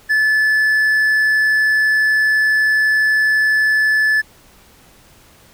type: tone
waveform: triangle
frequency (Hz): 1734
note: A6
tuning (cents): -26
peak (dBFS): -10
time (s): 0.09-4.22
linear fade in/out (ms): 20
effects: pink hiss -48 dBFS RMS until 5.53 s